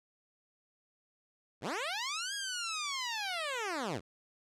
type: linear two-way sweep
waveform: 10% pulse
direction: up then down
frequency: 71.6 to 1661.2 to 71.6 Hz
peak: -26 dBFS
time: 1.61-4.01 s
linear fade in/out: 50 ms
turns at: 2.34 s
effects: low-pass 8000 Hz 12 dB/octave